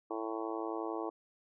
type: harmonic tone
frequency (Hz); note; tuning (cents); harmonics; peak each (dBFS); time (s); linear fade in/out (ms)
111.1; A2; +17; 3 / 4 / 5 / 6 / 7 / 8 / 9 / 10; -39 / -41 / -46 / -45 / -45 / -46 / -47 / -46; 0.1-1.1; 10
effects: none